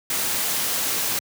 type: noise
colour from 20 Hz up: white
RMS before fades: -24 dBFS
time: 0.1-1.19 s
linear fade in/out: 2 ms
effects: high-pass 100 Hz 12 dB/octave